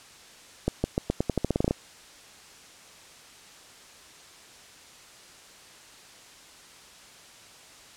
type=accelerating click train; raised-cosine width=2 ms; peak=-10 dBFS; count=14; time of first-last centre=0.68-1.709 s; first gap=160 ms; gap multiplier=0.87; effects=white hiss -50 dBFS RMS until 7.96 s + low-pass 8000 Hz 12 dB/octave